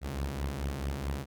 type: beating tone pair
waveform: sawtooth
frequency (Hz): 65.7 / 70.3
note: C2 / C#2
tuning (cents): +8 / +25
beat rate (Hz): 4.6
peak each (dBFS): -33 / -30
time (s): 0.01-1.26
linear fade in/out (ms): 50
effects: none